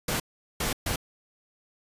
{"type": "noise bursts at uneven times", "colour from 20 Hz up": "pink", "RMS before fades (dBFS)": -28, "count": 3, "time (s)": [[0.08, 0.2], [0.6, 0.73], [0.86, 0.96]], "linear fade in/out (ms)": 5, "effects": ["resampled to 32000 Hz"]}